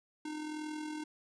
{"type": "tone with amplitude modulation", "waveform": "square", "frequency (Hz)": 305.6, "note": "D#4", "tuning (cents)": -31, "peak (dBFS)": -37, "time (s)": [0.25, 1.04], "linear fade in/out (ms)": 5, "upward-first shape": "sine", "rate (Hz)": 41.5, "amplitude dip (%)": 45, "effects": ["resampled to 22050 Hz"]}